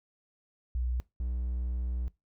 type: tone pair in turn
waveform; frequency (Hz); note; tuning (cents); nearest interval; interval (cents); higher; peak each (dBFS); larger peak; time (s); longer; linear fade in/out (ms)
sine / triangle; 61.3 / 61.3; B1 / B1; -12 / -12; unison; 0; neither; -28; neither; 0.75-1 / 1.2-2.08; second; 0
effects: noise-tail reverb RT60 0.2 s tail -21 dB re dry